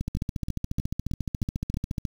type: two click trains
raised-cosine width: 5 ms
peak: -16 / -17 dBFS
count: 30 / 6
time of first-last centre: 0.01-2.052 / 0.17-1.742 s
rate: 14.2 / 3.18 Hz
effects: 7-bit